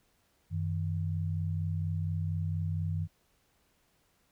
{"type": "tone pair together", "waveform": "sine", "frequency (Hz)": [93.94, 158.2], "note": ["F#2", "D#3"], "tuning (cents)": [27, 29], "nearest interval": "major sixth", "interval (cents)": 902, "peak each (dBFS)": [-31, -34], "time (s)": [0.5, 3.08], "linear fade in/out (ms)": 50, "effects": ["pink hiss -71 dBFS RMS until 4.31 s"]}